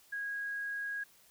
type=tone; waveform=sine; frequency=1645 Hz; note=G#6; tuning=17 cents flat; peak=-35 dBFS; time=0.12-1.04 s; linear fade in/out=10 ms; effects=white hiss -63 dBFS RMS until 1.3 s